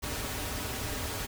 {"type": "noise with comb filter", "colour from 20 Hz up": "pink", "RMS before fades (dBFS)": -35, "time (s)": [0.02, 1.27], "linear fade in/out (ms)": 20, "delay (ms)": 5.8, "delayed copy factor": -0.6, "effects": []}